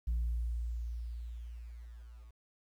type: tone with level ramp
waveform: sine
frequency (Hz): 58.3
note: A#1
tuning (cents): +1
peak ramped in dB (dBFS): -27 to -50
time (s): 0.07-2.31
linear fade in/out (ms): 10
effects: tanh soft clip ceiling -28 dBFS + 11-bit